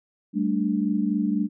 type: chord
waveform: sine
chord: G suspended second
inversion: none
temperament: equal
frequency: 196 / 220 / 293.7 Hz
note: G3 / A3 / D4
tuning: 0 / 0 / 0 cents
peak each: -25 / -25 / -26 dBFS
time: 0.33-1.49 s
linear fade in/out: 50 ms
effects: none